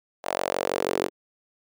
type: tone with high-pass filter sweep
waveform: sawtooth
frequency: 46.25 Hz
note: F#1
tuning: in tune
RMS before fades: -27 dBFS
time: 0.23-1.1 s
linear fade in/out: 50 ms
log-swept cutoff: 660 to 380 Hz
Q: 3
effects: none